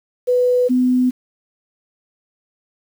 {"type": "tone pair in turn", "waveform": "sine", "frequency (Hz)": [496.1, 252.1], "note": ["B4", "B3"], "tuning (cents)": [8, 36], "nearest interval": "octave", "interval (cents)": 1172, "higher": "first", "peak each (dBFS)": -12, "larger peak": "neither", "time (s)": [[0.27, 0.69], [0.69, 1.11]], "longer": "neither", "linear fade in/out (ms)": 20, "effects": ["7-bit"]}